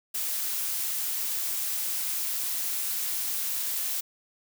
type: noise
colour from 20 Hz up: blue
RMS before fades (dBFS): -30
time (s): 0.14-4.01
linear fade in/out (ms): 10
effects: none